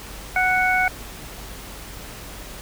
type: harmonic tone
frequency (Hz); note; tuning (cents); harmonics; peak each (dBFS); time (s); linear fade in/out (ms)
740; F#5; 0; 1 / 2 / 3; -21 / -21 / -21; 0.36-0.88; 2
effects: added 48 Hz sine -40 dBFS peak until 2.61 s + pink hiss -38 dBFS RMS until 2.61 s